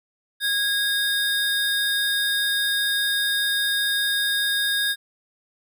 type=tone pair together; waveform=square; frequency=1641 / 3682 Hz; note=G#6 / A#7; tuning=-21 / -22 cents; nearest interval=octave + major second; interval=1399 cents; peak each=-24 dBFS; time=0.4-4.96 s; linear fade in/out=50 ms; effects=none